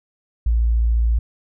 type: tone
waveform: sine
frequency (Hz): 57.2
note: A#1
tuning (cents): -32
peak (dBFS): -14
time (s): 0.46-1.19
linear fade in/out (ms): 5
effects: none